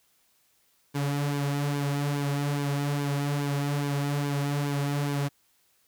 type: tone with flanger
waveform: sawtooth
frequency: 142.9 Hz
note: D3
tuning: 47 cents flat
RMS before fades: -28 dBFS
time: 0.94-5.29 s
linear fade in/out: 20 ms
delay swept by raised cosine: 1.5 to 5.2 ms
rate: 2.4 Hz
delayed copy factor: -0.6
effects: white hiss -67 dBFS RMS until 5.87 s